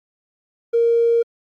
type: tone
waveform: triangle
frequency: 465.9 Hz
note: A#4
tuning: 1 cent flat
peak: -9 dBFS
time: 0.73-1.23 s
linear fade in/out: 20 ms
effects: tanh soft clip ceiling -11 dBFS + Opus 48 kbps

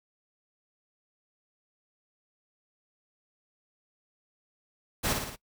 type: noise with echo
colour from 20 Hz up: pink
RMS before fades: -28 dBFS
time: 5.03-5.14 s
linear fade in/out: 20 ms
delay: 56 ms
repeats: 4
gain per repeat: -4 dB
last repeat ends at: 5.364 s
effects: noise-tail reverb RT60 0.1 s tail -21 dB re dry

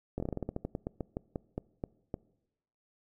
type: slowing click train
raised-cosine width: 2 ms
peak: -21 dBFS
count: 19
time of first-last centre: 0.18-2.142 s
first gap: 21 ms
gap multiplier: 1.17
effects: noise-tail reverb RT60 0.9 s tail -23 dB re dry

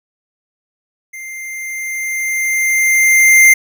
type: tone with level ramp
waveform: square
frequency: 2096 Hz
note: C7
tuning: 2 cents sharp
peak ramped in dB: -28 to -4 dBFS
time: 1.13-3.54 s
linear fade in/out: 10 ms
effects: none

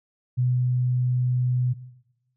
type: tone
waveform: sine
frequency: 125.1 Hz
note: B2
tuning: 23 cents sharp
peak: -19 dBFS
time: 0.37-1.74 s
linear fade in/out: 20 ms
effects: noise-tail reverb RT60 1.0 s tail -18 dB re dry

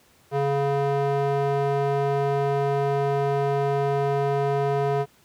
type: tone with band-pass filter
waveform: square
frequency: 140.2 Hz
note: C#3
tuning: 20 cents sharp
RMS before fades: -23 dBFS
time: 0.31-5.06 s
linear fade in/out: 50 ms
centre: 570 Hz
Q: 1.3
effects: pink hiss -58 dBFS RMS until 5.24 s + high-pass 80 Hz 12 dB/octave

